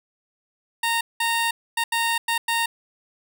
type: tone bursts at uneven times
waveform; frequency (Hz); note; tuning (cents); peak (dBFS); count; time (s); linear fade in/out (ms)
15% pulse; 923; A#5; -17; -14; 6; 0.83-1.01 / 1.2-1.51 / 1.77-1.84 / 1.92-2.18 / 2.28-2.38 / 2.48-2.66; 5
effects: none